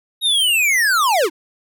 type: linear sweep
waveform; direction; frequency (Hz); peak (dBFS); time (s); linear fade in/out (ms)
square; down; 3800 to 282.7; -14; 0.21-1.3; 50
effects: none